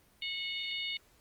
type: harmonic tone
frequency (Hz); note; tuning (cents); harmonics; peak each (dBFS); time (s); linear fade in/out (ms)
730; F#5; -24; 3 / 4 / 5 / 6; -39 / -38 / -39 / -46; 0.22-0.97; 2
effects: pink hiss -65 dBFS RMS until 1.2 s + Opus 24 kbps